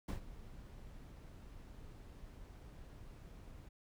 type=noise with ADSR envelope; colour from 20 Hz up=brown; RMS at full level=-37 dBFS; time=0.08-3.69 s; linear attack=8 ms; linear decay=110 ms; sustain=-16 dB; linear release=10 ms; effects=none